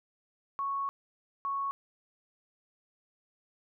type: tone bursts at uneven times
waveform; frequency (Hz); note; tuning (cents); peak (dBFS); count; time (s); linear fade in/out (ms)
sine; 1107; C#6; -3; -30; 2; 0.59-0.89 / 1.45-1.71; 0
effects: none